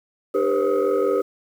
sine tone cluster, 301 / 397.2 / 482.8 / 528 / 1264 Hz, D4 / G4 / B4 / C5 / D#6, +43 / +23 / -39 / +16 / +27 cents, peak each -27 / -20 / -21 / -23 / -29 dBFS, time 0.34-1.22 s, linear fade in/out 10 ms, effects tanh soft clip ceiling -12 dBFS + 8-bit

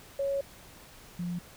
sine tone pair in turn, 554.4 / 175.23 Hz, C#5 / F3, 0 / +6 cents, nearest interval octave + minor sixth, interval 1994 cents, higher first, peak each -27 / -31 dBFS, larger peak first, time 0.19-0.41 / 1.19-1.39 s, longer first, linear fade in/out 5 ms, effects pink hiss -52 dBFS RMS until 1.56 s

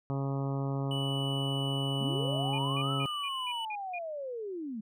harmonic tone, 137.4 Hz, C#3, 15 cents flat, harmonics 1 / 2 / 3 / 4 / 5 / 6 / 7 / 8 / 9, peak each -31 / -37 / -41 / -43 / -45 / -47 / -48 / -49 / -50 dBFS, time 0.1-3.06 s, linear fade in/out 0 ms
triangle tone, 2960 Hz, F#7, in tune, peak -34 dBFS, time 0.91-3.65 s, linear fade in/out 2 ms
sine linear two-way sweep, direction up then down, 190.2 to 1318.5 to 204 Hz, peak -35 dBFS, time 2-4.81 s, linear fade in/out 10 ms, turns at 2.92 s
sine tone bursts, 2435 Hz, D#7, 38 cents flat, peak -37 dBFS, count 7, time 2.53-3.988 s, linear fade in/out 5 ms, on 54 ms, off 180 ms
effects none

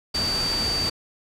sine tone in noise, 4624 Hz, D8, 28 cents flat, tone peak -23 dBFS, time 0.14-0.9 s, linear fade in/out 10 ms, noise pink, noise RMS -29 dBFS, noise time 0.14-0.9 s, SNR +3 dB, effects low-pass 10000 Hz 12 dB/octave

